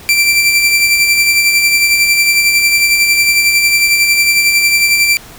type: tone with tremolo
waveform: sawtooth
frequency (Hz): 2349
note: D7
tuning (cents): 0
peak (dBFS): -3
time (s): 0.09-5.17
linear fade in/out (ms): 0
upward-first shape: sine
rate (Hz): 11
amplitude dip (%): 40
effects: pink hiss -35 dBFS RMS until 5.38 s